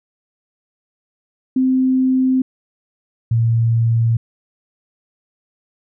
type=tone pair in turn; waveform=sine; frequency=259.5 / 115.13 Hz; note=C4 / A#2; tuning=-14 / -21 cents; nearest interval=octave + major second; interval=1407 cents; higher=first; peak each=-12 dBFS; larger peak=neither; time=1.56-2.42 / 3.31-4.17 s; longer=neither; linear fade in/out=5 ms; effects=none